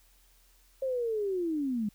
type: linear sweep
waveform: sine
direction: down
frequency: 540 to 200 Hz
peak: -28 dBFS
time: 0.82-1.89 s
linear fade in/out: 5 ms
effects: added 42 Hz sine -62 dBFS peak until 1.94 s + white hiss -65 dBFS RMS until 1.94 s